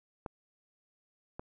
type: clicks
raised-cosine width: 1 ms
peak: -24 / -26 dBFS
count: 2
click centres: 0.262 / 1.395 s
effects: none